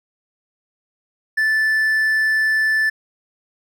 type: tone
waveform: triangle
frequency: 1755 Hz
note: A6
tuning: 5 cents flat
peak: -13 dBFS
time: 1.37-2.9 s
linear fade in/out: 10 ms
effects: none